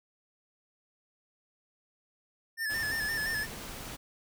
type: tone with vibrato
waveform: square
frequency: 1760 Hz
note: A6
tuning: in tune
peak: -31 dBFS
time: 2.57-3.47 s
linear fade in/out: 50 ms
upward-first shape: square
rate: 5.8 Hz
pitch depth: 42 cents each way
type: noise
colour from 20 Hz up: pink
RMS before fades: -42 dBFS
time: 2.69-3.97 s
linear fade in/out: 20 ms
effects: none